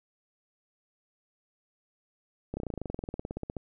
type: slowing click train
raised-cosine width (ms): 2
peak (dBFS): -21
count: 23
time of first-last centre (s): 2.54-3.567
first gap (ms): 30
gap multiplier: 1.04
effects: none